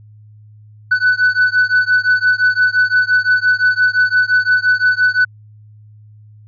triangle beating tone pair, 1492 / 1497.8 Hz, F#6 / F#6, +14 / +21 cents, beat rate 5.8 Hz, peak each -12 dBFS, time 0.91-5.25 s, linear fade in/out 10 ms, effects added 106 Hz sine -39 dBFS peak until 6.47 s + resampled to 11025 Hz

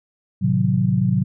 sine chord, A diminished seventh, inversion none, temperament equal, 110 / 130.81 / 155.56 / 185 Hz, A2 / C3 / Eb3 / Gb3, 0 / 0 / 0 / 0 cents, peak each -22 / -20 / -25 / -19 dBFS, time 0.41-1.24 s, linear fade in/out 20 ms, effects none

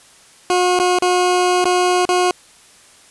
20% pulse tone with dropouts, 360.7 Hz, F#4, 44 cents flat, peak -8 dBFS, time 0.5-2.31 s, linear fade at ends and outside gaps 1 ms, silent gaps 0.79-0.799 / 0.987-1.022 / 1.643-1.654 / 2.053-2.09 s, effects white hiss -47 dBFS RMS until 3.1 s + resampled to 24000 Hz

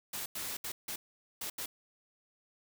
white noise bursts at uneven times, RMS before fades -39 dBFS, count 6, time 0.13-0.26 / 0.35-0.57 / 0.64-0.72 / 0.88-0.96 / 1.41-1.5 / 1.58-1.66 s, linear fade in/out 5 ms, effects none

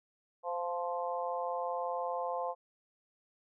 harmonic tone with a mistuned harmonic, 174.61 Hz, F3, in tune, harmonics 3 / 4 / 5 / 6, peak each -37 / -38 / -39 / -40 dBFS, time 0.43-2.55 s, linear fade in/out 50 ms, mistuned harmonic 3, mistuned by -16 cents, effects none

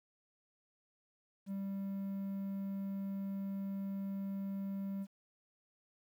triangle tone, 196 Hz, G3, in tune, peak -35 dBFS, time 1.46-5.07 s, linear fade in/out 50 ms, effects 11-bit

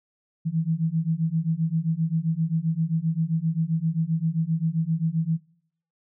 sine beating tone pair, 158.6 / 166.2 Hz, D#3 / E3, +33 / +15 cents, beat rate 7.6 Hz, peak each -25 dBFS, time 0.45-5.38 s, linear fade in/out 20 ms, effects noise-tail reverb RT60 0.6 s tail -20 dB re dry

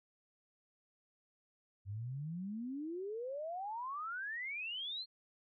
sine exponential sweep, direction up, 94.7 to 4285 Hz, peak -39 dBFS, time 1.85-5.06 s, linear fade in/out 50 ms, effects none

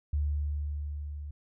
sine tone with level ramp, 73.42 Hz, D2, in tune, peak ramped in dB -25 to -37 dBFS, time 0.13-1.31 s, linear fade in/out 5 ms, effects none

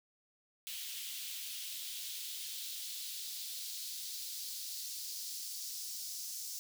white noise with high-pass filter sweep, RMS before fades -43 dBFS, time 0.67-6.59 s, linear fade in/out 0 ms, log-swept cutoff 3000 to 5400 Hz, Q 2.1, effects none

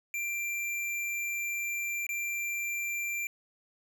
square tone with dropouts, 2363 Hz, D7, 10 cents sharp, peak -32 dBFS, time 0.14-3.27 s, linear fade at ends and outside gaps 1 ms, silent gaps 2.067-2.091 s, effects none

